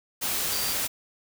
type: tone in noise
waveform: sine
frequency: 4682 Hz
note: D8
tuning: 6 cents flat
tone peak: -33 dBFS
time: 0.51-0.74 s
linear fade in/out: 20 ms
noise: white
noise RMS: -28 dBFS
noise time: 0.21-0.88 s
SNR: -8 dB
effects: none